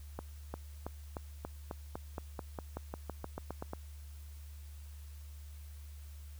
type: accelerating click train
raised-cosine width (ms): 1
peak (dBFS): -25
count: 18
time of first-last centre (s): 0.19-3.734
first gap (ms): 350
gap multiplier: 0.93
effects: added 73 Hz sine -46 dBFS peak until 6.39 s + white hiss -62 dBFS RMS until 6.39 s